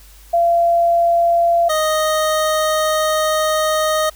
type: tone pair in turn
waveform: sine / 25% pulse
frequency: 684 / 622.1 Hz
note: F5 / D#5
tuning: -36 / 0 cents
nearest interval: major second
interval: 164 cents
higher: first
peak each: -11 dBFS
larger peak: neither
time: 0.33-1.69 / 1.69-4.1 s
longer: second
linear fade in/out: 10 ms
effects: added 50 Hz sine -42 dBFS peak until 4.15 s + white hiss -47 dBFS RMS until 4.15 s